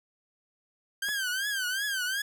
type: tone with vibrato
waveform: sawtooth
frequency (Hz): 1568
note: G6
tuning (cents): 0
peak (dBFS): -25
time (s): 1.02-2.22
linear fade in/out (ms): 5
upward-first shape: triangle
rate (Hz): 2.7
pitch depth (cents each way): 150
type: clicks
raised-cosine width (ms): 0.5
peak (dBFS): -29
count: 2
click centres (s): 1.086 / 1.091
effects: none